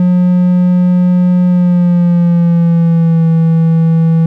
triangle tone with pitch glide, 179.5 to 163.65 Hz, F3 to E3, +48 to -12 cents, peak -4 dBFS, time 0-4.26 s, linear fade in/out 2 ms, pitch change -160 cents, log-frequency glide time 1.45-3.27 s, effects none

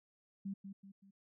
sine tone with echo, 196 Hz, G3, in tune, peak -38 dBFS, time 0.45-0.54 s, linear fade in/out 10 ms, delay 190 ms, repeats 3, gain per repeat -7 dB, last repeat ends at 1.11 s, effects none

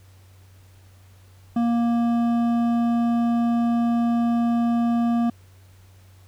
triangle tone with hard clipping, 234.9 Hz, A#3, 13 cents sharp, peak -20 dBFS, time 1.56-5.3 s, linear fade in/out 5 ms, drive 13 dB, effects added 94 Hz sine -48 dBFS peak until 6.27 s + pink hiss -58 dBFS RMS until 6.27 s

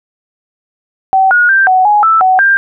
sine tone with pitch steps, 765 / 1445 / 1572 / 746 / 834 / 1321 / 749 / 1590 Hz, G5 / F#6 / G6 / F#5 / G#5 / E6 / F#5 / G6, -42 / -41 / +4 / +14 / +7 / +3 / +21 / +24 cents, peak -5 dBFS, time 1.13-2.57 s, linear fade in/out 0 ms, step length 180 ms, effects none

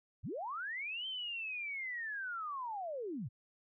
sine linear two-way sweep, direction up then down, 56.7 to 3136 to 94.3 Hz, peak -38 dBFS, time 0.23-3.29 s, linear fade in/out 20 ms, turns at 1.07 s, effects none

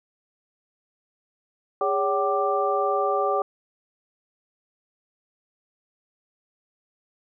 sine tone cluster, 407.1 / 565 / 765 / 1180 Hz, G#4 / C#5 / G5 / D6, -35 / +33 / -42 / +8 cents, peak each -26 dBFS, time 1.81-3.42 s, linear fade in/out 2 ms, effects none

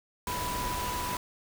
sine tone in noise, 987.8 Hz, B5, in tune, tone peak -33 dBFS, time 0.27-1.17 s, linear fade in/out 2 ms, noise pink, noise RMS -35 dBFS, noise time 0.27-1.17 s, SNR -1 dB, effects none

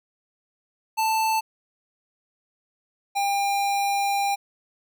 square tone pair in turn, 883 / 800.1 Hz, A5 / G5, +6 / +35 cents, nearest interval major second, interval 171 cents, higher first, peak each -21 / -22 dBFS, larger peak first, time 0.97-1.41 / 3.15-4.36 s, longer second, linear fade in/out 20 ms, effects none

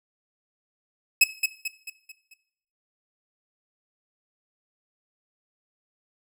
sawtooth tone with echo, 2574 Hz, E7, 42 cents flat, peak -10 dBFS, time 1.21-1.24 s, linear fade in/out 5 ms, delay 220 ms, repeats 5, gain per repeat -7 dB, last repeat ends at 2.34 s, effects noise-tail reverb RT60 0.7 s tail -17 dB re dry

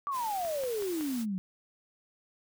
sine exponential sweep, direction down, 1174.7 to 180.9 Hz, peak -30 dBFS, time 0.07-1.38 s, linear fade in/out 0 ms
white noise, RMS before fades -44 dBFS, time 0.11-1.26 s, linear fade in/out 50 ms
click train, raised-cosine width 0.5 ms, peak -29 dBFS, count 4, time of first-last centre 0.45-1.01 s, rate 5.36 Hz
effects none

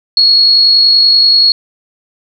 sine tone with amplitude modulation, 4329 Hz, C#8, 42 cents flat, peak -3 dBFS, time 0.17-1.52 s, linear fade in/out 2 ms, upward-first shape sine, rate 50.5 Hz, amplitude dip 30%, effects none

